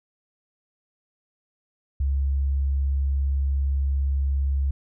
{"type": "tone", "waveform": "sine", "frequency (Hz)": 68.7, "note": "C#2", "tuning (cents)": -15, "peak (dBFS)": -20, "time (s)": [2, 4.71], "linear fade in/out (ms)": 5, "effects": []}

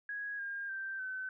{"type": "tone with pitch steps", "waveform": "sine", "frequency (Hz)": [1658, 1611.7, 1566.8, 1523], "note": ["G#6", "G6", "G6", "F#6"], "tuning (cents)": [-3, 48, -1, 50], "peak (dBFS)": -37, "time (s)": [0.09, 1.29], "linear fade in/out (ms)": 2, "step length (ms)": 300, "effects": []}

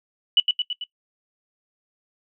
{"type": "tone with echo", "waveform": "sine", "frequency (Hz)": 2960, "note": "F#7", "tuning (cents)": 0, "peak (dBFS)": -12, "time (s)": [0.37, 0.4], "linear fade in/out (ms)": 2, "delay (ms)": 110, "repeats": 4, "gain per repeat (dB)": -4, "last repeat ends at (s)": 0.84, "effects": ["noise-tail reverb RT60 0.1 s tail -20 dB re dry"]}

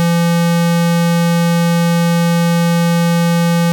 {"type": "tone", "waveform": "square", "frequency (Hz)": 170, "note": "F3", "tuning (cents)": -46, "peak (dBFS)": -11, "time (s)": [0, 3.72], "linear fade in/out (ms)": 0, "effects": []}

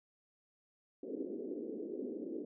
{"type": "band-pass noise", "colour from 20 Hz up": "white", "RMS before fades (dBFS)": -42, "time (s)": [1.03, 2.45], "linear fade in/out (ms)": 5, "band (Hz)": [230, 450], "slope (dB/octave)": 48, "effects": []}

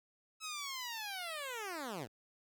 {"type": "linear sweep", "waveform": "10% pulse", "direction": "down", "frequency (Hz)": [1303, 97], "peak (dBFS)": -32, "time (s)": [0.4, 2.08], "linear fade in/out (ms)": 50, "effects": []}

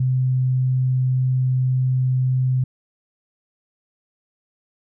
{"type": "tone", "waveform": "sine", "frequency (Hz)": 128.7, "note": "C3", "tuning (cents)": -28, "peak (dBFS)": -16, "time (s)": [0, 2.64], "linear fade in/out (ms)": 5, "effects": []}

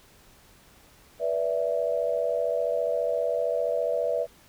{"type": "tone cluster", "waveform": "sine", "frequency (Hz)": [488, 582, 657], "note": ["B4", "D5", "E5"], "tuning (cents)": [-21, -16, -6], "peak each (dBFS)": -28, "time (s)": [1.19, 4.27], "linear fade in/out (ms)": 50, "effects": ["pink hiss -56 dBFS RMS until 4.48 s"]}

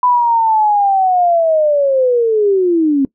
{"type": "linear sweep", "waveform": "sine", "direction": "down", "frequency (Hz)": [1000, 264.8], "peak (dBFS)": -9, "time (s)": [0.03, 3.05], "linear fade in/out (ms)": 2, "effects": ["noise-tail reverb RT60 0.1 s tail -20 dB re dry"]}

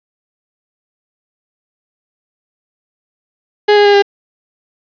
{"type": "tone with pitch steps", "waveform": "35% pulse", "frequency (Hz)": [416.4, 411.6, 406.9, 402.2], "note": ["G#4", "G#4", "G#4", "G4"], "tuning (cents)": [5, -16, -35, 44], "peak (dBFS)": -4, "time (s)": [3.68, 4.024], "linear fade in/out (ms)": 10, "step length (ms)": 86, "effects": ["resampled to 11025 Hz", "7-bit"]}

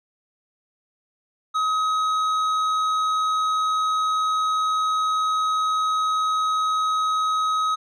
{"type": "tone with tanh clipping", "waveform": "sine", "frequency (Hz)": 1269, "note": "D#6", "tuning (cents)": 34, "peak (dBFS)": -21, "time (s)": [1.54, 7.76], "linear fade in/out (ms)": 20, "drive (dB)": 9, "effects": []}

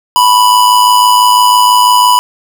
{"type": "tone with amplitude modulation", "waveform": "square", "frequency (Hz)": 987.8, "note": "B5", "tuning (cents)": 0, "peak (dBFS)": -3, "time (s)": [0.16, 2.19], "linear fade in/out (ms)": 0, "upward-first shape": "sine", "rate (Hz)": 106, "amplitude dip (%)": 45, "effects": []}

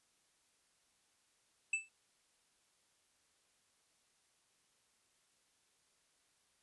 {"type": "tone with exponential decay", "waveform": "square", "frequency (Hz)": 2637, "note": "E7", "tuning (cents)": 0, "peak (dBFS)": -30, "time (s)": [1.73, 1.89], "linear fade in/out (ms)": 5, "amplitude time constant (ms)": 34, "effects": ["white hiss -75 dBFS RMS until 6.62 s", "resampled to 24000 Hz"]}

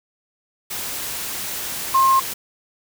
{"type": "tone in noise", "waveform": "sine", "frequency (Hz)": 1064, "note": "C6", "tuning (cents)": 29, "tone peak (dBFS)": -12, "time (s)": [1.94, 2.2], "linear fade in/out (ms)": 10, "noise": "white", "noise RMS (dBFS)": -28, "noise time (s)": [0.7, 2.34], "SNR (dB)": 13, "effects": []}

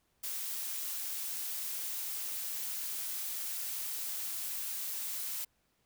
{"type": "noise", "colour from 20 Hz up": "blue", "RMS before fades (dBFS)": -38, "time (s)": [0.23, 5.45], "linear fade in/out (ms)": 10, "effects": ["pink hiss -75 dBFS RMS until 5.85 s"]}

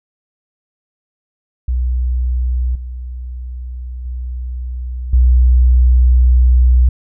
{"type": "tone with level steps", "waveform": "sine", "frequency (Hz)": 62, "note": "B1", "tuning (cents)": 7, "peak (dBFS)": [-13, -23, -20, -6], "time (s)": [1.68, 6.89], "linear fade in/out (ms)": 5, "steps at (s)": [2.75, 4.05, 5.13], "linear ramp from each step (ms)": 5, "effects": []}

